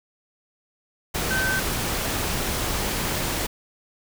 sine tone in noise, 1539 Hz, G6, 32 cents flat, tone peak -23 dBFS, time 1.3-1.6 s, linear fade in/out 10 ms, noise pink, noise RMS -26 dBFS, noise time 1.14-3.47 s, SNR 0 dB, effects none

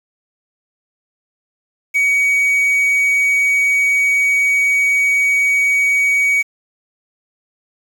triangle tone with quantisation, 2256 Hz, C#7, 30 cents sharp, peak -10 dBFS, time 1.94-6.43 s, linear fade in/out 20 ms, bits 6, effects none

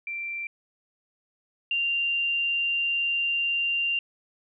sine tone pair in turn, 2354 / 2781 Hz, D7 / F7, +3 / -8 cents, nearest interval minor third, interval 289 cents, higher second, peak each -30 / -23 dBFS, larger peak second, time 0.07-0.47 / 1.71-3.99 s, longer second, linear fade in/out 2 ms, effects none

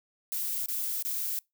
violet noise bursts, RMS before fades -32 dBFS, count 3, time 0.32-1.39 s, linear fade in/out 0 ms, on 340 ms, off 25 ms, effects noise-tail reverb RT60 0.2 s tail -26 dB re dry

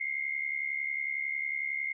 sine tone pair together, 2093 / 2164 Hz, C7 / C#7, 0 / -42 cents, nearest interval minor second, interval 58 cents, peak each -33 / -34 dBFS, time 0-1.93 s, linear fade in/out 10 ms, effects none

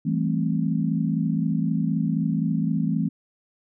sine chord, A minor seventh, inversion second, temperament equal with one note detuned, 164.81 / 196 / 220 / 263.9 Hz, E3 / G3 / A3 / C4, 0 / 0 / 0 / +15 cents, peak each -24 / -29 / -26 / -28 dBFS, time 0.05-3.09 s, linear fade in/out 10 ms, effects none

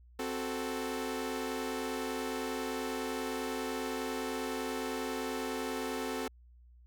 sawtooth chord, F# diminished, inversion second, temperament equal, 261.6 / 370 / 440 Hz, C4 / F#4 / A4, 0 / 0 / 0 cents, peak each -34 / -37 / -34 dBFS, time 0.19-6.28 s, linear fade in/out 5 ms, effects added 60 Hz sine -55 dBFS peak until 6.86 s

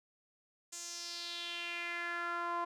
sawtooth tone with band-pass filter sweep, 344.7 Hz, F4, 23 cents flat, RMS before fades -40 dBFS, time 0.72-2.65 s, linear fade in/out 10 ms, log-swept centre 7300 to 970 Hz, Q 3.5, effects none

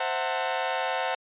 sawtooth chord, F# half-diminished seventh, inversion second, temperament equal with one note detuned, 523.3 / 659.3 / 740 / 899 Hz, C5 / E5 / F#5 / A5, 0 / 0 / 0 / +37 cents, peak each -28 / -30 / -26 / -28 dBFS, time 0-1.15 s, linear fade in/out 5 ms, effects resampled to 8000 Hz

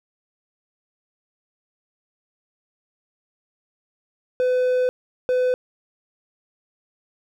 triangle tone bursts at uneven times, 504 Hz, B4, 35 cents sharp, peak -15 dBFS, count 2, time 4.4-4.89 / 5.29-5.54 s, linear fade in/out 0 ms, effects none

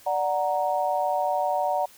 sine chord, D augmented, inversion none, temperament equal, 587.3 / 740 / 932.3 Hz, D5 / F#5 / A#5, 0 / 0 / 0 cents, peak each -27 / -25 / -28 dBFS, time 0.06-1.86 s, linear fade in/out 10 ms, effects white hiss -52 dBFS RMS until 1.97 s

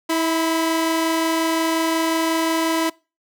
sawtooth tone pair together, 324.8 / 1000 Hz, E4 / B5, -26 / +21 cents, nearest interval octave + perfect fifth, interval 1947 cents, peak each -15 / -22 dBFS, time 0.09-2.9 s, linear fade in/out 10 ms, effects noise-tail reverb RT60 0.3 s tail -24 dB re dry

